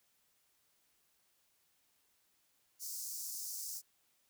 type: high-pass noise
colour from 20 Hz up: pink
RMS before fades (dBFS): -43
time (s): 2.79-3.82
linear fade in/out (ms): 50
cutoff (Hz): 5100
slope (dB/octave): 48
effects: white hiss -75 dBFS RMS until 4.29 s